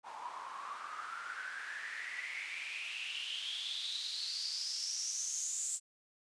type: noise with band-pass filter sweep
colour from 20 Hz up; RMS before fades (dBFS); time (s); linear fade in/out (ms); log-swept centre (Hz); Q
white; -41; 0.03-5.8; 50; 890 to 7700; 8.5
effects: resampled to 22050 Hz